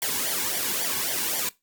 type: noise with flanger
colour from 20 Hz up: white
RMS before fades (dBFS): -27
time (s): 0.02-1.49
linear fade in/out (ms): 2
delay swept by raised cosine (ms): 0.75 to 1.63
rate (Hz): 3.7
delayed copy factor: -0.75
effects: noise-tail reverb RT60 0.2 s tail -20 dB re dry + Opus 48 kbps